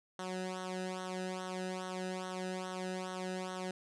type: tone with flanger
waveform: sawtooth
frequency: 185 Hz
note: F#3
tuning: in tune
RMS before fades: -40 dBFS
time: 0.19-3.71 s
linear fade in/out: 2 ms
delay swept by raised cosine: 0.41 to 0.92 ms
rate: 2.4 Hz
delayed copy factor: -0.85
effects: resampled to 22050 Hz